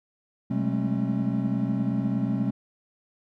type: tone cluster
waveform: triangle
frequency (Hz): 127.5 / 190.8 / 207.5 / 219 / 271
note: C3 / G3 / G#3 / A3 / C#4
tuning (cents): -44 / -47 / -1 / -8 / -39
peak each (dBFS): -28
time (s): 0.5-2.51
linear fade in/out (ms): 10
effects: none